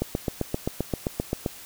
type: click train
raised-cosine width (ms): 2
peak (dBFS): -11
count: 12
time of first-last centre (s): 0.02-1.462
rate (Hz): 7.63
effects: white hiss -44 dBFS RMS until 1.65 s